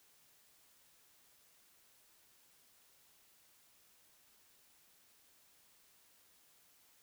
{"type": "silence", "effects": ["white hiss -68 dBFS RMS until 7.02 s"]}